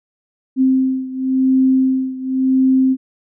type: beating tone pair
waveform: sine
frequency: 261.6 / 262.53 Hz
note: C4 / C4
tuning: 0 / +6 cents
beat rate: 0.93 Hz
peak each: -14 / -17 dBFS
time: 0.56-2.97 s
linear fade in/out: 50 ms
effects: none